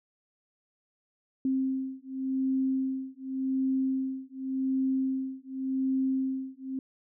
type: beating tone pair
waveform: sine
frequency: 263.9 / 264.78 Hz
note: C4 / C4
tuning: +15 / +21 cents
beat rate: 0.88 Hz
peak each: -30 dBFS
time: 1.45-6.79 s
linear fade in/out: 2 ms
effects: none